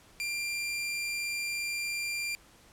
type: tone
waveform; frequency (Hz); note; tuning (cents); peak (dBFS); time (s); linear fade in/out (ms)
sawtooth; 2381; D7; +23; -28; 0.2-2.35; 0
effects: pink hiss -58 dBFS RMS until 2.72 s + low-pass 12000 Hz 12 dB/octave